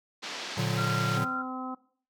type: band-pass noise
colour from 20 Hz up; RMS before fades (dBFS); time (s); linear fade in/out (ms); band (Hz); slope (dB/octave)
white; -38; 0.22-1.19; 20; 210 to 5100; 24
type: chord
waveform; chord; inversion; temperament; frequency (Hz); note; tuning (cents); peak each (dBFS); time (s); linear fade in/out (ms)
square; Bb augmented; none; just; 116.54 / 145.68 / 182.1; Bb2 / D3 / F#3; 0 / -14 / -27; -32; 0.57-1.25; 10
type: tone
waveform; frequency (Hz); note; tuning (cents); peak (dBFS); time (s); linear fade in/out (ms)
sine; 1378; F6; -24; -29; 0.77-1.43; 20
type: harmonic tone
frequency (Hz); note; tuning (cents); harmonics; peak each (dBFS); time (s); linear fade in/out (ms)
257.5; C4; -28; 1 / 2 / 3 / 4 / 5; -36 / -46 / -40 / -43 / -40; 1.16-1.75; 10
effects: noise-tail reverb RT60 0.5 s tail -18 dB re dry